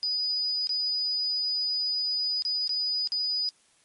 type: tone with dropouts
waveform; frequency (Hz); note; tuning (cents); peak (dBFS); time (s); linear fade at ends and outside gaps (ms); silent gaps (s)
sine; 4954; D#8; -8; -25; 0.03-3.49; 0; 0.671-0.693 / 2.422-2.451 / 2.676-2.693 / 3.074-3.12
effects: white hiss -63 dBFS RMS until 3.84 s + MP3 48 kbps